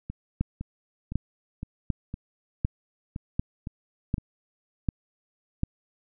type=two click trains; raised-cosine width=5 ms; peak=-12 / -21 dBFS; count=8 / 9; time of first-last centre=0.41-5.634 / 0.1-4.182 s; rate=1.34 / 1.96 Hz; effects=none